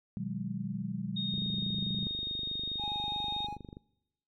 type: chord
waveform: sine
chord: G# minor seventh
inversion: first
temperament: equal with one note detuned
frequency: 123.47 / 155.56 / 185 / 205.5 Hz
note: B2 / D#3 / F#3 / G#3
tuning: 0 / 0 / 0 / -18 cents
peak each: -41 / -42 / -37 / -38 dBFS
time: 0.17-2.07 s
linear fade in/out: 0 ms
type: tone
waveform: sine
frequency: 3712 Hz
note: A#7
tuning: 8 cents flat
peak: -33 dBFS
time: 1.16-3.47 s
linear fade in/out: 10 ms
type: click train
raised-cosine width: 3 ms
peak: -32 dBFS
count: 61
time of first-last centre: 1.34-3.769 s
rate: 24.7 Hz
type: tone with vibrato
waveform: triangle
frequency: 830.6 Hz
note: G#5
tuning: in tune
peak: -35 dBFS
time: 2.78-3.58 s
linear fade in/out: 50 ms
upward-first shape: sine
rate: 19 Hz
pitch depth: 12 cents each way
effects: noise-tail reverb RT60 1.0 s tail -25 dB re dry